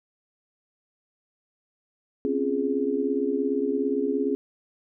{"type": "chord", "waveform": "sine", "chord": "Db major seventh", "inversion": "third", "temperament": "just", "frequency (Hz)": [259.9, 277.2, 346.5, 415.8], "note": ["C4", "Db4", "F4", "Ab4"], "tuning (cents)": [-11, 0, -14, 2], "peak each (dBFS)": [-30, -27, -32, -26], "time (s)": [2.25, 4.35], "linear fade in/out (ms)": 0, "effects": []}